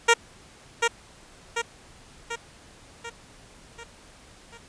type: tone with echo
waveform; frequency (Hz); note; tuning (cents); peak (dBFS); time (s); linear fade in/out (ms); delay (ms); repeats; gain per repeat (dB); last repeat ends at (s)
10% pulse; 466.2; A#4; 0; -6; 0.08-0.14; 10; 740; 6; -5; 4.58
effects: pink hiss -51 dBFS RMS until 4.68 s + resampled to 22050 Hz